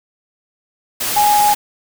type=tone in noise; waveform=sine; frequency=830.6 Hz; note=G#5; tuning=in tune; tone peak=-10 dBFS; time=1.16-1.54 s; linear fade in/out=10 ms; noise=white; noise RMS=-20 dBFS; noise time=1-1.55 s; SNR=+7 dB; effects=none